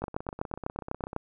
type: two click trains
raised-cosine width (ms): 1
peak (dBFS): -15 / -24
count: 10 / 19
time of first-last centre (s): 0.04-1.164 / 0.02-1.131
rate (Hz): 8.01 / 16.2
effects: none